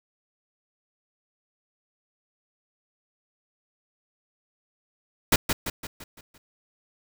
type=noise with echo; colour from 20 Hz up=pink; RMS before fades=-18 dBFS; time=5.32-5.36 s; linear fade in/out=5 ms; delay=170 ms; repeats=6; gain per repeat=-6 dB; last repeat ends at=6.38 s; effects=none